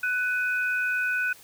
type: tone pair together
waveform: sine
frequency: 1490 / 2506 Hz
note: F#6 / D#7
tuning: +12 / +12 cents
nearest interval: major sixth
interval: 900 cents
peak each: -24 / -31 dBFS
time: 0.03-1.33 s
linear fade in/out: 5 ms
effects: white hiss -51 dBFS RMS until 1.43 s